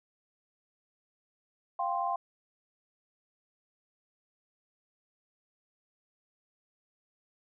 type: chord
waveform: sine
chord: F suspended second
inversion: none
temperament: just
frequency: 698.5 / 785.8 / 1047.7 Hz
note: F5 / G5 / C6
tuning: 0 / +4 / +2 cents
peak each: -33 dBFS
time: 1.79-2.16 s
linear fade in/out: 5 ms
effects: none